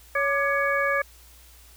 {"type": "harmonic tone with a mistuned harmonic", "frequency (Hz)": 560, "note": "C#5", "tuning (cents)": 18, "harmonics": [1, 2, 3, 4], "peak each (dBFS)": [-26, -27, -25, -29], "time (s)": [0.15, 1.02], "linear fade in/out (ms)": 5, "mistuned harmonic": 2, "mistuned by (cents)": 99, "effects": ["added 60 Hz sine -51 dBFS peak until 1.76 s", "white hiss -53 dBFS RMS until 1.76 s"]}